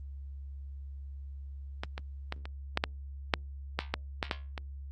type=clicks; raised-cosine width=0.3 ms; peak=-17 / -21 / -17 / -25 / -10 / -10 / -7 / -12 / -12 / -12 / -12 / -21 dBFS; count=12; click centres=1.835 / 1.979 / 2.324 / 2.455 / 2.774 / 2.839 / 3.338 / 3.79 / 3.94 / 4.228 / 4.312 / 4.578 s; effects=added 69 Hz sine -40 dBFS peak until 4.91 s + Opus 32 kbps